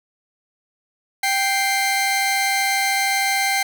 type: tone pair together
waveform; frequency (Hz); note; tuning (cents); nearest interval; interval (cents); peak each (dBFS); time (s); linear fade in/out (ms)
sawtooth; 784 / 2093; G5 / C7; 0 / 0; octave + perfect fourth; 1700; -17; 1.23-3.63; 5
effects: none